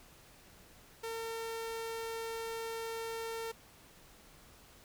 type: tone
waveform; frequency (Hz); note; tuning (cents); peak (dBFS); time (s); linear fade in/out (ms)
sawtooth; 454.1; A#4; -45; -34; 1.03-3.52; 10
effects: pink hiss -59 dBFS RMS until 4.84 s